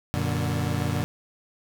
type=chord; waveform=30% pulse; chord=Gb augmented; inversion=none; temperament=equal with one note detuned; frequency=92.5 / 118.92 / 146.83 Hz; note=Gb2 / Bb2 / D3; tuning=0 / +35 / 0 cents; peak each=-26 dBFS; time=0.14-1.04 s; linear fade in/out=0 ms; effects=none